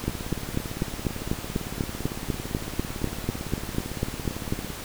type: two click trains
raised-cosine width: 3 ms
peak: -11 / -20 dBFS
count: 19 / 84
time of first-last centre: 0.08-4.524 / 0.04-4.703 s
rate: 4.05 / 17.8 Hz
effects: pink hiss -37 dBFS RMS until 4.84 s